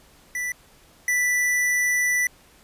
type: tone pair in turn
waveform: square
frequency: 1975.5 / 1975.5 Hz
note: B6 / B6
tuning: 0 / 0 cents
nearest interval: unison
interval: 0 cents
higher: neither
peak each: -26 / -20 dBFS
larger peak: second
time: 0.35-0.52 / 1.08-2.27 s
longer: second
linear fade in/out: 2 ms
effects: pink hiss -54 dBFS RMS until 2.63 s + resampled to 32000 Hz